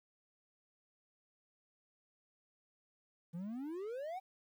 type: exponential sweep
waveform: triangle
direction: up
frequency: 162.5 to 784 Hz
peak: -38 dBFS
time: 3.33-4.2 s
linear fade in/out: 20 ms
effects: 12-bit